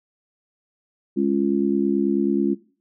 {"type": "chord", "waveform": "sine", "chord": "Db major", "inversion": "second", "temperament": "just", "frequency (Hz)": [207.9, 277.2, 346.5], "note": ["Ab3", "Db4", "F4"], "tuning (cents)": [2, 0, -14], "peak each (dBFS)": [-22, -22, -22], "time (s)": [1.16, 2.55], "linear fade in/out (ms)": 20, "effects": ["noise-tail reverb RT60 0.4 s tail -19 dB re dry"]}